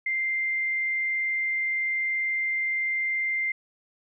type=tone; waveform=sine; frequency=2093 Hz; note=C7; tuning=in tune; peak=-24 dBFS; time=0.06-3.52 s; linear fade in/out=5 ms; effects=none